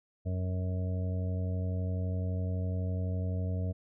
harmonic tone, 91.9 Hz, F#2, 11 cents flat, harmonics 1 / 2 / 3 / 5 / 6 / 7, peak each -30 / -39 / -45 / -46 / -49 / -46 dBFS, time 0.25-3.73 s, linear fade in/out 20 ms, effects none

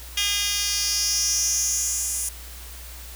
10% pulse tone with high-pass filter sweep, 407.1 Hz, G#4, 35 cents flat, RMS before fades -24 dBFS, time 0.17-2.29 s, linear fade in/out 5 ms, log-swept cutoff 3400 to 8500 Hz, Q 3.7, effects added 60 Hz sine -39 dBFS peak until 3.15 s + white hiss -42 dBFS RMS until 3.15 s

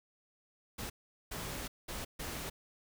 pink noise bursts at uneven times, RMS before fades -41 dBFS, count 4, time 0.78-0.9 / 1.31-1.68 / 1.88-2.05 / 2.19-2.5 s, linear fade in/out 10 ms, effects none

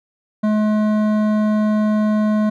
sine tone with hard clipping, 213.1 Hz, G#3, 45 cents sharp, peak -16 dBFS, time 0.43-2.5 s, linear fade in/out 10 ms, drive 12 dB, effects none

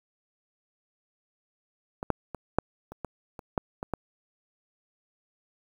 clicks, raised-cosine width 1 ms, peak -19 / -9 / -21 / -7 / -27 / -19 / -26 / -11 / -19 / -14 dBFS, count 10, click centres 2.029 / 2.103 / 2.347 / 2.586 / 2.92 / 3.047 / 3.392 / 3.578 / 3.829 / 3.937 s, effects 8-bit

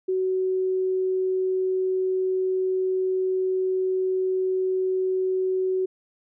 sine tone, 374.3 Hz, F#4, 20 cents sharp, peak -21 dBFS, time 0.08-5.86 s, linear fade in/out 10 ms, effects none

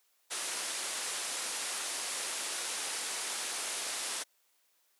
white low-pass noise, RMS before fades -37 dBFS, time 0.3-4.24 s, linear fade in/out 20 ms, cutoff 11000 Hz, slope 96 dB/octave, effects white hiss -72 dBFS RMS until 4.99 s + high-pass 400 Hz 12 dB/octave

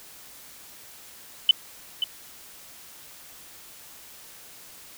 sine tone with echo, 3018 Hz, F#7, 34 cents sharp, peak -11 dBFS, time 1.49-1.51 s, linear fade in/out 2 ms, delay 530 ms, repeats 1, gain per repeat -10 dB, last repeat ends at 2.04 s, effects white hiss -47 dBFS RMS until 4.97 s

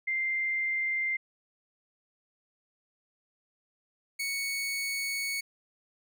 sine / sawtooth tone pair in turn, 2093 / 2221 Hz, C7 / C#7, 0 / +3 cents, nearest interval minor second, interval 103 cents, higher second, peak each -27 dBFS, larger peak neither, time 0.07-1.17 / 4.19-5.41 s, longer second, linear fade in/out 10 ms, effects none

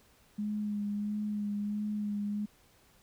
sine tone with vibrato, 207.7 Hz, G#3, in tune, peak -31 dBFS, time 0.38-2.46 s, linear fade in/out 10 ms, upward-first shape sine, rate 1.5 Hz, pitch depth 23 cents each way, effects pink hiss -64 dBFS RMS until 3.02 s

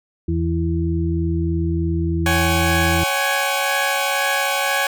harmonic tone, 83.2 Hz, E2, 17 cents sharp, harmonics 1 / 2 / 4, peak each -20 / -23 / -23 dBFS, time 0.28-3.04 s, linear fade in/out 5 ms
15% pulse chord, C# suspended fourth, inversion none, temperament equal with one note detuned, 554.4 / 758.2 / 830.6 Hz, C#5 / F#5 / G#5, 0 / +42 / 0 cents, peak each -16 dBFS, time 2.26-4.87 s, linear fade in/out 2 ms
effects none

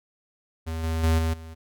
square tone with level steps, 81 Hz, E2, 30 cents flat, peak -29 / -25 / -19 / -23 / -39 dBFS, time 0.66-1.55 s, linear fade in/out 20 ms, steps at 0.83 / 1.03 / 1.18 / 1.33 s, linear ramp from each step 10 ms, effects none

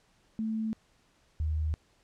sine tone pair in turn, 220.3 / 77.57 Hz, A3 / D#2, +2 / -5 cents, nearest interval octave + tritone, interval 1807 cents, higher first, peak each -29 / -27 dBFS, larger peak second, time 0.39-0.73 / 1.4-1.74 s, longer neither, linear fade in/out 0 ms, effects pink hiss -67 dBFS RMS until 2.03 s + low-pass 8000 Hz 12 dB/octave

